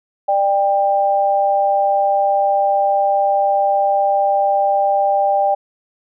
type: tone pair together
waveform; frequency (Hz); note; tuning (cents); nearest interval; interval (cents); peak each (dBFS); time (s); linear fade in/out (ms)
sine; 594.1 / 793; D5 / G5; +20 / +20; perfect fourth; 500; -17 / -14; 0.28-5.55; 10
effects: none